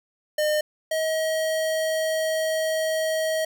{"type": "tone pair in turn", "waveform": "square", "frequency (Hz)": [607, 635.5], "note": ["D#5", "D#5"], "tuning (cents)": [-43, 36], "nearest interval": "minor second", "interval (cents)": 79, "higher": "second", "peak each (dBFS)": [-21, -23], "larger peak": "first", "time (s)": [[0.38, 0.61], [0.91, 3.45]], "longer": "second", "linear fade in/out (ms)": 5, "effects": []}